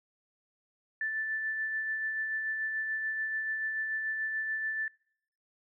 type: tone with tremolo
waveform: sine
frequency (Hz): 1760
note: A6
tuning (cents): 0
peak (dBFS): -29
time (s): 1.01-4.88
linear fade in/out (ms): 2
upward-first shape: sine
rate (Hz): 6.9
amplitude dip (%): 30
effects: noise-tail reverb RT60 0.7 s tail -26 dB re dry

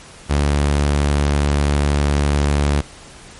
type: tone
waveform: sawtooth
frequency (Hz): 72.2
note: D2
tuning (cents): -29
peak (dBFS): -10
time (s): 0.29-2.82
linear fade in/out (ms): 20
effects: pink hiss -40 dBFS RMS until 3.39 s + MP3 48 kbps

